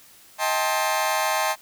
sawtooth chord, A half-diminished seventh, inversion second, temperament just, 633.6 / 792 / 880 / 1056 Hz, Eb5 / G5 / A5 / C6, +31 / +18 / 0 / +16 cents, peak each -23 dBFS, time 0.38-1.56 s, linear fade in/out 50 ms, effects white hiss -51 dBFS RMS until 1.61 s

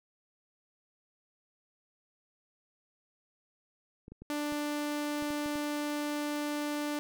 clicks, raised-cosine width 3 ms, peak -34 dBFS, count 8, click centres 4.081 / 4.12 / 4.22 / 4.523 / 5.224 / 5.305 / 5.46 / 5.556 s
sawtooth tone, 294.9 Hz, D4, 7 cents sharp, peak -28 dBFS, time 4.3-6.99 s, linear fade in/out 0 ms
effects none

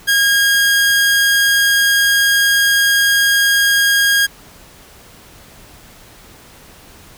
sawtooth tone, 1629 Hz, G#6, 34 cents flat, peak -7 dBFS, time 0.07-4.27 s, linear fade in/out 20 ms, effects pink hiss -42 dBFS RMS until 7.17 s

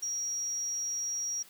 sine tone, 5680 Hz, F8, 28 cents sharp, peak -31 dBFS, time 0.02-1.43 s, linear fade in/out 10 ms, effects white hiss -56 dBFS RMS until 1.49 s + high-pass 150 Hz 12 dB/octave

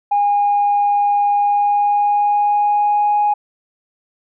sine tone with pitch glide, 817 to 830.3 Hz, G#5 to G#5, -29 to -1 cents, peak -11 dBFS, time 0.11-3.34 s, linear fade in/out 10 ms, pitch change +28 cents, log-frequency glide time 1.34-3.19 s, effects tanh soft clip ceiling -8 dBFS

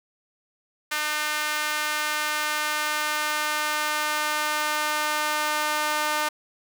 sawtooth tone with high-pass filter sweep, 302.3 Hz, D#4, 50 cents flat, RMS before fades -26 dBFS, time 0.91-6.29 s, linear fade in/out 10 ms, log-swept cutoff 1500 to 990 Hz, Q 1.3, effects none

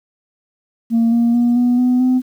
sine tone with pitch steps, 230.1 / 234.8 / 239.6 / 244.5 / 249.5 / 254.6 Hz, A#3 / A#3 / A#3 / B3 / B3 / C4, -22 / +13 / +48 / -17 / +18 / -47 cents, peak -9 dBFS, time 0.9-2.22 s, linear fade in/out 50 ms, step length 220 ms, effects tanh soft clip ceiling -9 dBFS + 8-bit

